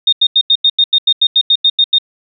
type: tone bursts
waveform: sine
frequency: 3681 Hz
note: A#7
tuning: 23 cents flat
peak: -6 dBFS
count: 14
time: 0.07-1.985 s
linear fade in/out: 5 ms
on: 56 ms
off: 87 ms
effects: none